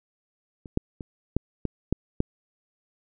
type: clicks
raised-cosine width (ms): 3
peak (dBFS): -28 / -9 / -23 / -9 / -13 / -9 / -9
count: 7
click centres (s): 0.658 / 0.774 / 1.008 / 1.366 / 1.653 / 1.926 / 2.204
effects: none